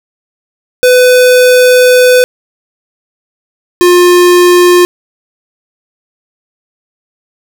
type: tone pair in turn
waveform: square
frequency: 501 / 355 Hz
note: B4 / F4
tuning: +25 / +28 cents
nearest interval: tritone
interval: 597 cents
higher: first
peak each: -3 dBFS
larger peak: neither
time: 0.83-2.24 / 3.81-4.85 s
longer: first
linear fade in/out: 0 ms
effects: none